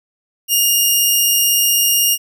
10% pulse tone, 2834 Hz, F7, 25 cents sharp, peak -3 dBFS, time 0.48-2.18 s, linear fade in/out 50 ms, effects none

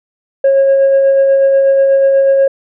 sine tone with tremolo, 545 Hz, C#5, 29 cents flat, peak -3 dBFS, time 0.44-2.48 s, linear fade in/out 5 ms, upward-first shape sine, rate 8.2 Hz, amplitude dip 30%, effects tanh soft clip ceiling -4 dBFS

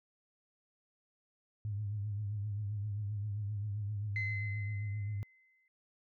sine tone with vibrato, 103.4 Hz, G#2, 7 cents flat, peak -34 dBFS, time 1.65-5.23 s, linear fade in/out 0 ms, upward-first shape triangle, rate 7.6 Hz, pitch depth 82 cents each way
sine tone with exponential decay, 2055 Hz, C7, 32 cents flat, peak -32 dBFS, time 4.16-5.68 s, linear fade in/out 1 ms, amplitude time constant 330 ms
effects tanh soft clip ceiling -26 dBFS

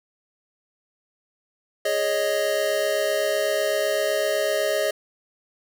square chord, Ab suspended fourth, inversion none, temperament equal, 415.3 / 554.4 / 622.3 Hz, Ab4 / Db5 / Eb5, 0 / 0 / 0 cents, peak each -29 / -27 / -24 dBFS, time 1.85-4.91 s, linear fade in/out 5 ms, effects none

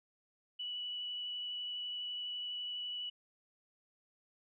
sine tone with vibrato, 2952 Hz, F#7, 5 cents flat, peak -38 dBFS, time 0.59-3.1 s, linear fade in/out 10 ms, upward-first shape sine, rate 12 Hz, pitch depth 9 cents each way, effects none

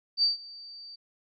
sine tone with ADSR envelope, 4628 Hz, D8, 26 cents flat, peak -19 dBFS, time 0.17-0.96 s, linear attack 59 ms, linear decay 140 ms, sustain -23 dB, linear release 14 ms, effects none

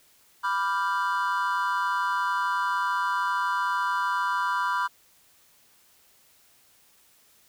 triangle chord, G dominant seventh, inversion first, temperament equal, 987.8 / 1174.7 / 1396.9 / 1568 Hz, B5 / D6 / F6 / G6, 0 / 0 / 0 / 0 cents, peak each -25 / -28 / -29 / -31 dBFS, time 0.43-4.88 s, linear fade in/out 20 ms, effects white hiss -60 dBFS RMS until 7.48 s

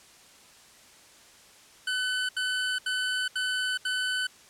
25% pulse tone bursts, 1507 Hz, F#6, 31 cents sharp, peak -23 dBFS, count 5, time 1.87-4.27 s, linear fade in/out 5 ms, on 420 ms, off 75 ms, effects white hiss -54 dBFS RMS until 4.49 s + low-pass 9000 Hz 12 dB/octave

